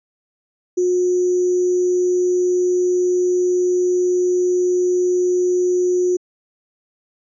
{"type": "tone with sample-and-hold", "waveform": "sine", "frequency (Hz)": 360.9, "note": "F#4", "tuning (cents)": -43, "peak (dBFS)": -14, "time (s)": [0.77, 6.17], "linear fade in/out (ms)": 10, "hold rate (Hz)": 6300, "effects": ["resampled to 16000 Hz"]}